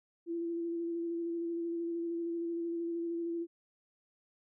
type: tone with vibrato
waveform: sine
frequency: 337.7 Hz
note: E4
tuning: 42 cents sharp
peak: -33 dBFS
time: 0.26-3.47 s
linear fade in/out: 50 ms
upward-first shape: square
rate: 13 Hz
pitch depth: 14 cents each way
effects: none